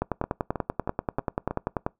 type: two click trains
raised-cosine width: 1 ms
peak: -11 / -15 dBFS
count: 20 / 5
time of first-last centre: 0.02-1.865 / 0.24-1.51 s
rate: 10.3 / 3.15 Hz
effects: noise-tail reverb RT60 0.2 s tail -24 dB re dry